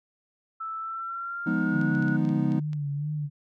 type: tone with pitch glide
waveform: sine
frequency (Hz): 1318.5 to 1463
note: E6 to F#6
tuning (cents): 0 to -20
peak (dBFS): -31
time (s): 0.6-2.17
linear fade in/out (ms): 10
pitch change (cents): +180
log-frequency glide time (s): 0.79-1.96
type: chord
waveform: triangle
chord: F half-diminished seventh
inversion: none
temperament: equal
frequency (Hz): 174.61 / 207.7 / 246.9 / 311.1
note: F3 / Ab3 / Cb4 / Eb4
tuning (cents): 0 / 0 / 0 / 0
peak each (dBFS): -27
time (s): 1.46-2.6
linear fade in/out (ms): 10
type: tone with vibrato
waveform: sine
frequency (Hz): 146.83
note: D3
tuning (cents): 0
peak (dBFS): -27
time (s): 1.71-3.3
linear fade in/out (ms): 50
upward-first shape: sine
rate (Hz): 2.3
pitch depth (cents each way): 58
type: clicks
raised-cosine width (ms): 0.2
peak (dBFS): -30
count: 8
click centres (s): 1.814 / 1.951 / 2.025 / 2.082 / 2.251 / 2.291 / 2.52 / 2.732
effects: none